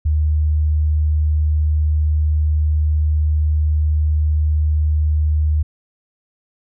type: tone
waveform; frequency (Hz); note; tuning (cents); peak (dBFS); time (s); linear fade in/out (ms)
sine; 76.3; D#2; -33; -13; 0.05-5.63; 10
effects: none